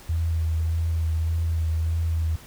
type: tone with vibrato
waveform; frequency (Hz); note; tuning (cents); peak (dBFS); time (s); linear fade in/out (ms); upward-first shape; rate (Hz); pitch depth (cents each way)
sine; 81.5; E2; -19; -21; 0.09-2.36; 5; sine; 1.7; 22
effects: pink hiss -47 dBFS RMS until 2.46 s